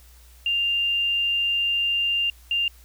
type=tone pair in turn; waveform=sine; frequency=2794 / 2794 Hz; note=F7 / F7; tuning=0 / 0 cents; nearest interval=unison; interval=0 cents; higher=neither; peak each=-20 dBFS; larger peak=neither; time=0.46-2.3 / 2.51-2.68 s; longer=first; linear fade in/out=2 ms; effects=added 60 Hz sine -48 dBFS peak until 2.84 s + white hiss -55 dBFS RMS until 2.84 s